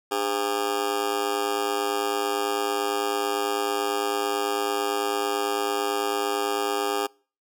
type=tone with amplitude modulation; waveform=20% pulse; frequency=404.6 Hz; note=G#4; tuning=45 cents flat; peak=-15 dBFS; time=0.11-7.07 s; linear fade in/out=10 ms; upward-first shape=sine; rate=109 Hz; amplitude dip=90%; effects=noise-tail reverb RT60 0.4 s tail -26 dB re dry